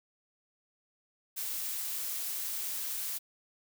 blue noise, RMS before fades -36 dBFS, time 1.36-3.19 s, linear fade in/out 20 ms, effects none

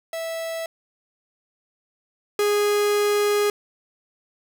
45% pulse tone pair in turn, 656 / 413.3 Hz, E5 / G#4, -9 / -8 cents, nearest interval minor sixth, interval 799 cents, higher first, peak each -27 / -18 dBFS, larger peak second, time 0.13-0.66 / 2.39-3.5 s, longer second, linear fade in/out 2 ms, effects none

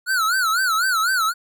square tone with vibrato, 1411 Hz, F6, 17 cents sharp, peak -18 dBFS, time 0.06-1.34 s, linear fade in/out 50 ms, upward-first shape sine, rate 4 Hz, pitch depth 170 cents each way, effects none

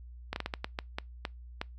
slowing click train, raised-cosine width 0.3 ms, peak -17 dBFS, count 10, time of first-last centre 0.33-1.614 s, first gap 31 ms, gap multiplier 1.36, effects noise-tail reverb RT60 0.2 s tail -25 dB re dry + added 60 Hz sine -45 dBFS peak until 1.78 s

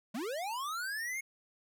square linear sweep, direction up, 192.8 to 2189 Hz, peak -36 dBFS, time 0.14-1.21 s, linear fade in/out 10 ms, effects none

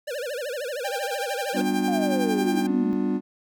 square tone with vibrato, 534 Hz, C5, 35 cents sharp, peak -29 dBFS, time 0.07-1.62 s, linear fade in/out 10 ms, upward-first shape sine, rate 13 Hz, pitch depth 220 cents each way
sawtooth tone with tremolo, 794 Hz, G5, 22 cents sharp, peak -23 dBFS, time 0.84-2.67 s, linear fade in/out 10 ms, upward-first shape sine, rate 11 Hz, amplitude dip 65%
triangle chord, G dominant seventh, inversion none, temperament equal with one note detuned, 196 / 246.9 / 293.7 / 356.6 Hz, G3 / B3 / D4 / F4, 0 / 0 / 0 / +36 cents, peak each -25 / -25 / -25 / -28 dBFS, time 1.53-3.21 s, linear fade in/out 50 ms
sine exponential sweep, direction down, 740 to 207.7 Hz, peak -26 dBFS, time 1.88-2.93 s, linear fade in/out 0 ms
effects none

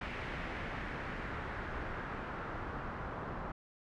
pink noise with low-pass filter sweep, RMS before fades -41 dBFS, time 0.01-3.52 s, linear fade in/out 5 ms, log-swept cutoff 2200 to 1200 Hz, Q 1.8, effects none

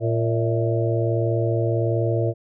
harmonic tone with a mistuned harmonic, 115.2 Hz, A#2, 20 cents flat, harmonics 1 / 3 / 4 / 5 / 6, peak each -21 / -26 / -27 / -28 / -29 dBFS, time 0-2.34 s, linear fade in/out 50 ms, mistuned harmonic 6, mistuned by -87 cents, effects none

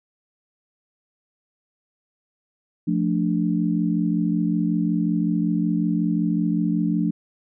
sine chord, D minor, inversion first, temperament equal, 174.61 / 220 / 293.7 Hz, F3 / A3 / D4, 0 / 0 / 0 cents, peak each -22 / -24 / -24 dBFS, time 2.87-7.11 s, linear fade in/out 10 ms, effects none

